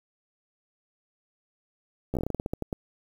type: slowing click train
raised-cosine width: 2 ms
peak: -16 dBFS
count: 14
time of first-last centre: 2.14-2.728 s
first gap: 13 ms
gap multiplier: 1.19
effects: 8-bit